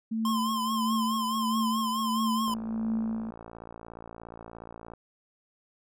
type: tone with tremolo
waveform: sine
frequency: 223 Hz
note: A3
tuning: 23 cents sharp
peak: -25 dBFS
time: 0.11-3.31 s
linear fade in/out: 10 ms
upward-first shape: triangle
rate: 1.5 Hz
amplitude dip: 60%
type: tone with vibrato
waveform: square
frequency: 1046.5 Hz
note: C6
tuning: in tune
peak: -29 dBFS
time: 0.25-2.54 s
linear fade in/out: 2 ms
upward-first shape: triangle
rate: 4.7 Hz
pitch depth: 85 cents each way
type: click train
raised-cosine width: 1 ms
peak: -29 dBFS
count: 141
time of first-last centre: 2.48-4.936 s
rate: 57 Hz
effects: none